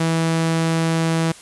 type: tone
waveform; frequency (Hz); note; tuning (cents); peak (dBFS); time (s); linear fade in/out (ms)
sawtooth; 163.6; E3; -13; -13; 0-1.32; 5
effects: white hiss -42 dBFS RMS until 1.41 s + resampled to 24000 Hz